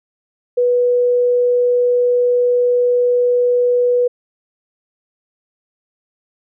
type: tone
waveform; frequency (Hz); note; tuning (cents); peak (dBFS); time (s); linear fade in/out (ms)
sine; 490; B4; -14; -11; 0.57-4.08; 10
effects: none